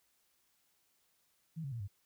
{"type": "tone with pitch steps", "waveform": "sine", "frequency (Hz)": [161.7, 137.55, 117.01, 99.54], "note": ["E3", "C#3", "A#2", "G2"], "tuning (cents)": [-33, -13, 7, 27], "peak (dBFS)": -38, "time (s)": [1.56, 1.88], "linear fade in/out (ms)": 20, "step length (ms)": 80, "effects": ["white hiss -75 dBFS RMS until 2.05 s"]}